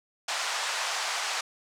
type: band-pass noise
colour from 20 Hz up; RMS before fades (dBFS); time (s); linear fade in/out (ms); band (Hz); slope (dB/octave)
pink; -31; 0.28-1.41; 5; 740 to 7800; 24
effects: none